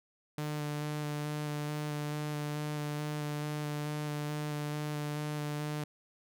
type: tone with vibrato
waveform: sawtooth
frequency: 149.1 Hz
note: D3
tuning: 27 cents sharp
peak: -30 dBFS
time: 0.38-5.84 s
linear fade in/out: 2 ms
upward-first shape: square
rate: 2.3 Hz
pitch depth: 10 cents each way
effects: none